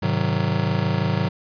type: chord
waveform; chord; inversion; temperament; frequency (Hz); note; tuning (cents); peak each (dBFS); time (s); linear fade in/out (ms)
square; Ab dominant seventh; none; just; 103.83 / 129.78 / 155.74 / 186.89; Ab2 / C3 / Eb3 / Gb3; 0 / -14 / +2 / +18; -26; 0.02-1.29; 10
effects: resampled to 11025 Hz